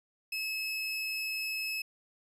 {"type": "tone", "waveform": "30% pulse", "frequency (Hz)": 2588, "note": "E7", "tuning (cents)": -32, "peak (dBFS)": -30, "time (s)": [0.32, 1.82], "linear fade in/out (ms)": 5, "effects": ["resampled to 32000 Hz"]}